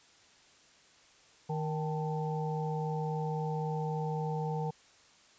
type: harmonic tone with a mistuned harmonic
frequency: 155.6 Hz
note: D#3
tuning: in tune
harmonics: 1 / 3 / 5 / 6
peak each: -33 / -38 / -40 / -41 dBFS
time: 1.49-4.71 s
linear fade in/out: 10 ms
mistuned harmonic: 6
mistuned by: -99 cents
effects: white hiss -61 dBFS RMS until 5.38 s + resampled to 16000 Hz